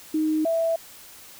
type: tone pair in turn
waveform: sine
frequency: 311.1 / 659.2 Hz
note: D#4 / E5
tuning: 0 / 0 cents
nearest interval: octave + minor second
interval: 1300 cents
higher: second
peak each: -20 dBFS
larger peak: neither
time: 0.14-0.45 / 0.45-0.76 s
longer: neither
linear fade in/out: 5 ms
effects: white hiss -46 dBFS RMS until 1.39 s